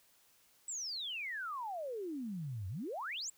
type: exponential two-way sweep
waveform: sine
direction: down then up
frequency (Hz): 7970 to 88.7 to 7970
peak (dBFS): -38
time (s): 0.68-3.3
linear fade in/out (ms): 5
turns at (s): 2.68
effects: white hiss -68 dBFS RMS until 3.37 s